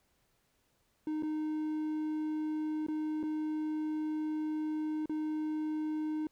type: tone with dropouts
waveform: triangle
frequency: 308.5 Hz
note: D#4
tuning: 15 cents flat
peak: -30 dBFS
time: 1.07-6.27 s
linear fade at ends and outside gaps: 2 ms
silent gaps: 1.225-1.232 / 2.866-2.884 / 3.23-3.235 / 5.058-5.095 s
effects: pink hiss -74 dBFS RMS until 6.31 s